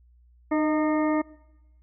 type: harmonic tone with a mistuned harmonic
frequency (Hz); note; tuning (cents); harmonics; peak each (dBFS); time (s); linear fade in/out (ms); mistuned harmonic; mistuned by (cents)
305.5; D#4; -32; 1 / 2 / 3 / 4 / 6 / 7; -22 / -28 / -32 / -34 / -38 / -39; 0.51-1.22; 10; 2; +31
effects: noise-tail reverb RT60 1.0 s tail -22 dB re dry + added 60 Hz sine -54 dBFS peak until 1.82 s